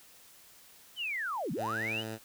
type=linear two-way sweep; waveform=sine; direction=down then up; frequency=3120 to 133.7 to 3120 Hz; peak=-32 dBFS; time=0.96-2.04 s; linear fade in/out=50 ms; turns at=1.52 s
type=tone; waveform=10% pulse; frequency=110.2 Hz; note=A2; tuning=3 cents sharp; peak=-29 dBFS; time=1.56-2.19 s; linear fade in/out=50 ms
effects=white hiss -57 dBFS RMS until 2.24 s